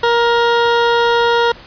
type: tone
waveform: 20% pulse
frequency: 470.6 Hz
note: A#4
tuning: 16 cents sharp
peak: -6 dBFS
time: 0.03-1.52 s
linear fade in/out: 5 ms
effects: pink hiss -38 dBFS RMS until 1.66 s + resampled to 11025 Hz